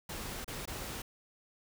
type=noise with dropouts; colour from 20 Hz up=pink; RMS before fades=-41 dBFS; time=0.09-1.02 s; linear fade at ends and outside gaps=5 ms; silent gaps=0.445-0.478 / 0.656-0.675 s; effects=none